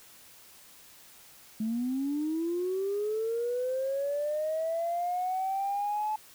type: linear sweep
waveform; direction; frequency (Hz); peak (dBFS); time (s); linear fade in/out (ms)
sine; up; 213.6 to 864; -27; 1.6-6.16; 5
effects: tanh soft clip ceiling -23 dBFS + white hiss -54 dBFS RMS until 6.34 s